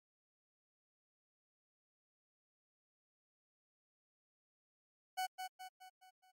40% pulse tone with echo, 746 Hz, F#5, 14 cents sharp, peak -35 dBFS, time 5.17-5.27 s, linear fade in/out 20 ms, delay 210 ms, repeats 5, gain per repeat -6 dB, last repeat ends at 6.32 s, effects MP3 64 kbps

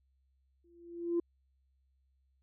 sine tone with exponential growth, 342.4 Hz, F4, 34 cents flat, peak -25 dBFS, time 0.64-1.2 s, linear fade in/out 5 ms, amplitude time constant 120 ms, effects tanh soft clip ceiling -24 dBFS + added 66 Hz sine -70 dBFS peak until 2.42 s

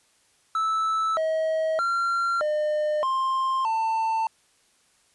triangle tone with pitch steps, 1312 / 637 / 1375 / 605 / 1055 / 893 Hz, E6 / D#5 / F6 / D#5 / C6 / A5, -9 / +41 / -27 / -49 / +14 / +25 cents, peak -20 dBFS, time 0.55-4.27 s, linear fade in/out 2 ms, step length 620 ms, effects white hiss -63 dBFS RMS until 5.14 s + resampled to 24000 Hz

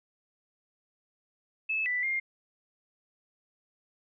sine tone with pitch steps, 2607 / 1981 / 2118 Hz, E7 / B6 / C7, -20 / +5 / +21 cents, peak -27 dBFS, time 1.69-2.2 s, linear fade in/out 10 ms, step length 170 ms, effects none

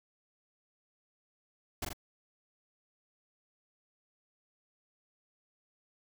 pink noise with echo, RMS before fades -35 dBFS, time 1.82-1.85 s, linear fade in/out 5 ms, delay 41 ms, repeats 2, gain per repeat -3 dB, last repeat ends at 1.932 s, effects none

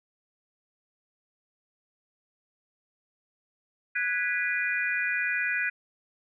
sine chord, G# minor seventh, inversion third, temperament equal with one note detuned, 1480 / 1661.2 / 1975.5 / 2435 Hz, F#6 / G#6 / B6 / D#7, 0 / 0 / 0 / -38 cents, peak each -31 dBFS, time 3.95-5.7 s, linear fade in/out 10 ms, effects none

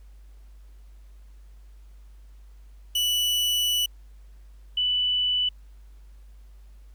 40% pulse / sine tone pair in turn, 2960 / 2979 Hz, F#7 / F#7, 0 / +11 cents, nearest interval unison, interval 11 cents, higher second, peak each -21 dBFS, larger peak neither, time 2.95-3.86 / 4.77-5.49 s, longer first, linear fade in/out 5 ms, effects added 50 Hz sine -45 dBFS peak until 6.94 s + pink hiss -66 dBFS RMS until 6.94 s

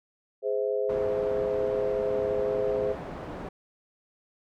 sine chord, Ab augmented, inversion none, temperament just, 415.3 / 519.1 / 648.9 Hz, Ab4 / C5 / E5, 0 / -14 / -27 cents, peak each -28 / -28 / -34 dBFS, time 0.42-2.96 s, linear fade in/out 50 ms
white low-pass noise, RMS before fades -38 dBFS, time 0.89-3.49 s, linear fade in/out 5 ms, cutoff 660 Hz, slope 12 dB/octave
effects none

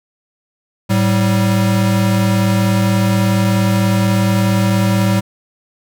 square tone pair together, 108.2 / 192.53 Hz, A2 / G3, -29 / -31 cents, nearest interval minor seventh, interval 998 cents, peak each -15 dBFS, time 0.89-5.21 s, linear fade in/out 20 ms, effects none

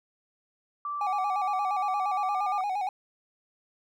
sine tone with pitch glide, 1167 to 1195.7 Hz, D6 to D6, -11 to +31 cents, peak -30 dBFS, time 0.85-2.61 s, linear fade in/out 2 ms, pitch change +42 cents, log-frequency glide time 2.26-2.41 s
triangle tone with vibrato, 785 Hz, G5, 2 cents sharp, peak -25 dBFS, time 1.01-2.89 s, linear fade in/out 2 ms, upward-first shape square, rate 8.6 Hz, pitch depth 85 cents each way
effects none

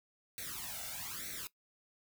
white noise with flanger, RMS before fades -43 dBFS, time 0.38-1.47 s, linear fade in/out 0 ms, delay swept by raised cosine 0.49 to 1.43 ms, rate 1.1 Hz, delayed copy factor +0.95, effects noise-tail reverb RT60 0.1 s tail -18 dB re dry

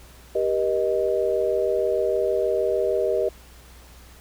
sine chord, Eb major, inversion first, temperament equal with one note detuned, 392 / 478.4 / 622.3 Hz, G4 / Bb4 / Eb5, 0 / +45 / 0 cents, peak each -24 dBFS, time 0.35-3.29 s, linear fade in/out 5 ms, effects added 61 Hz sine -47 dBFS peak until 4.2 s + pink hiss -50 dBFS RMS until 4.2 s

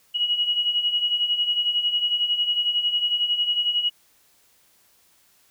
sine beating tone pair, 2900 / 2911 Hz, F#7 / F#7, -35 / -29 cents, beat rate 11 Hz, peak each -27 / -21 dBFS, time 0.14-3.9 s, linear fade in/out 20 ms, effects white hiss -60 dBFS RMS until 5.5 s

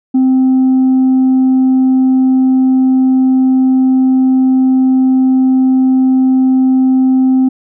sine tone with tanh clipping, 260.3 Hz, C4, 9 cents flat, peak -7 dBFS, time 0.14-7.49 s, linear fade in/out 10 ms, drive 1 dB, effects none

